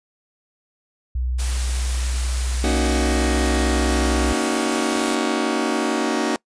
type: tone with pitch glide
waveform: sine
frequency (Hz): 62.3 to 62.81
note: B1 to B1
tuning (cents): +16 to +30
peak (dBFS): -20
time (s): 1.15-4.33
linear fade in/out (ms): 5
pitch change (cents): +14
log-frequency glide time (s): 2.9-3.32
type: noise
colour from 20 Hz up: white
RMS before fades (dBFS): -30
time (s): 1.38-5.16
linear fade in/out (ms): 20
type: chord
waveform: sawtooth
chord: D# minor seventh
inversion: second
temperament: just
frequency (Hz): 233.3 / 280 / 311.1 / 373.4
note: A#3 / C#4 / D#4 / F#4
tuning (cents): +2 / +18 / 0 / +16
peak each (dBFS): -21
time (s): 2.64-6.36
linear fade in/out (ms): 0
effects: noise-tail reverb RT60 0.1 s tail -24 dB re dry + resampled to 22050 Hz